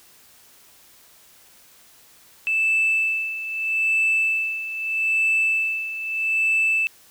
sine tone with tremolo, 2637 Hz, E7, in tune, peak -15 dBFS, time 2.47-6.87 s, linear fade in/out 0 ms, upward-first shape sine, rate 0.79 Hz, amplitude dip 75%, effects tanh soft clip ceiling -14 dBFS + white hiss -52 dBFS RMS until 7.1 s

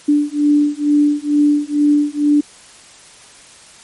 sine beating tone pair, 292.4 / 294.6 Hz, D4 / D4, -7 / +6 cents, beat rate 2.2 Hz, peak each -14 dBFS, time 0.08-2.41 s, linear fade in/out 10 ms, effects white hiss -42 dBFS RMS until 3.83 s + MP3 48 kbps

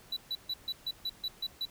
triangle tone bursts, 3951 Hz, B7, in tune, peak -30 dBFS, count 9, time 0.12-1.654 s, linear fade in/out 5 ms, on 46 ms, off 140 ms, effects pink hiss -57 dBFS RMS until 1.7 s

